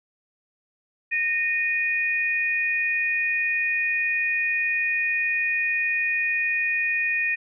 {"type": "tone pair together", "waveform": "sine", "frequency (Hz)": [1846.7, 2465], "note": ["A#6", "D#7"], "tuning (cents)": [-17, -17], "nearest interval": "perfect fourth", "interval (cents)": 500, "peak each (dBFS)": [-25, -23], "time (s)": [1.11, 7.36], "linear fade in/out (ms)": 20, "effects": []}